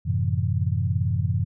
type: chord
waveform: sine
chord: F# half-diminished seventh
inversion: none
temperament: equal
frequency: 92.5 / 110 / 130.81 / 164.81 Hz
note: F#2 / A2 / C3 / E3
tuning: 0 / 0 / 0 / 0 cents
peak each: -24 / -26 / -27 / -30 dBFS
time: 0.05-1.45 s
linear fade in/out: 20 ms
effects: none